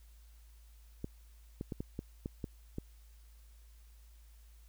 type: clicks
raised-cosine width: 3 ms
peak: -25 dBFS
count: 8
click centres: 1.044 / 1.611 / 1.722 / 1.805 / 1.991 / 2.259 / 2.442 / 2.784 s
effects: added 55 Hz sine -55 dBFS peak until 4.68 s + white hiss -69 dBFS RMS until 4.68 s